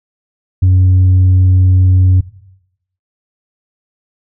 sine tone, 92.5 Hz, F#2, in tune, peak -3 dBFS, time 0.62-2.21 s, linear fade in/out 10 ms, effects noise-tail reverb RT60 0.8 s tail -18 dB re dry + tanh soft clip ceiling -4 dBFS

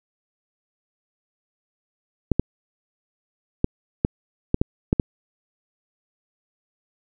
clicks, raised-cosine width 3 ms, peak -4 dBFS, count 8, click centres 2.317 / 2.396 / 3.644 / 4.049 / 4.544 / 4.615 / 4.929 / 4.998 s, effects none

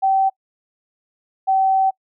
sine tone pair in turn, 772 / 767.8 Hz, G5 / G5, -27 / -36 cents, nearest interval unison, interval 9 cents, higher first, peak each -13 dBFS, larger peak neither, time 0.02-0.3 / 1.47-1.91 s, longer second, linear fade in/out 20 ms, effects noise-tail reverb RT60 0.1 s tail -26 dB re dry

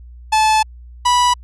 45% pulse tone pair in turn, 868 / 981.6 Hz, A5 / B5, -24 / -11 cents, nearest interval major second, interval 213 cents, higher second, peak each -11 dBFS, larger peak neither, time 0.32-0.63 / 1.05-1.34 s, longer first, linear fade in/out 10 ms, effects added 60 Hz sine -35 dBFS peak until 1.43 s + resampled to 22050 Hz

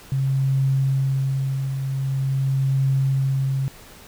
sine tone with tremolo, 134.8 Hz, C#3, 48 cents flat, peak -16 dBFS, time 0.12-3.68 s, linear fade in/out 0 ms, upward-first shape triangle, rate 0.45 Hz, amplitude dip 55%, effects pink hiss -45 dBFS RMS until 4.07 s

